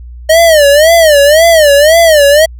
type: tone with vibrato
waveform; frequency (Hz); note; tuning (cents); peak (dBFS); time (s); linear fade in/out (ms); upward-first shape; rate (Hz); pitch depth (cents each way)
square; 617; D#5; -15; -3; 0.29-2.46; 10; sine; 1.9; 160
effects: added 60 Hz sine -25 dBFS peak until 2.59 s